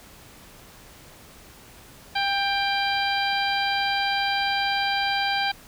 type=harmonic tone with a mistuned harmonic; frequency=790 Hz; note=G5; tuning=13 cents sharp; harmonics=1 / 2 / 3 / 4 / 5 / 6; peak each=-25 / -28 / -30 / -31 / -32 / -33 dBFS; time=2.15-5.52 s; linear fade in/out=10 ms; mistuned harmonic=1; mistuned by=+17 cents; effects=pink hiss -48 dBFS RMS until 5.67 s